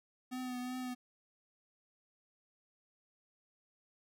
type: tone with vibrato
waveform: square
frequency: 251.4 Hz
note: B3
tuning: 31 cents sharp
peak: -39 dBFS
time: 0.31-0.95 s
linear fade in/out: 20 ms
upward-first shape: triangle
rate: 2.7 Hz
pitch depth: 31 cents each way
effects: none